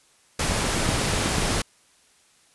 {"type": "noise", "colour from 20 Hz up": "pink", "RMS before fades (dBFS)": -24, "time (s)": [0.39, 1.62], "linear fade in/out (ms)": 5}
{"type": "click train", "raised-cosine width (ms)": 2, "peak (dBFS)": -14, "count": 9, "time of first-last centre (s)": [0.52, 1.506], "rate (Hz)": 8.11}
{"effects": ["white hiss -59 dBFS RMS until 2.54 s", "resampled to 24000 Hz"]}